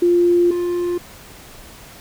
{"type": "tone pair in turn", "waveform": ["sine", "triangle"], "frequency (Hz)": [349.2, 351.2], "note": ["F4", "F4"], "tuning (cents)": [0, 10], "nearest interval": "unison", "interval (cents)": 10, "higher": "second", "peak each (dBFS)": [-11, -16], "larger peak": "first", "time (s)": [[0.02, 0.51], [0.51, 0.98]], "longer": "first", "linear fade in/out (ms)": 5, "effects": ["pink hiss -41 dBFS RMS until 2 s"]}